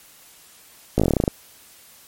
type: slowing click train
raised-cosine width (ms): 2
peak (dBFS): -4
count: 12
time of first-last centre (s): 0.98-1.279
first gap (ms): 17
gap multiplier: 1.09
effects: white hiss -49 dBFS RMS until 2.07 s + MP3 64 kbps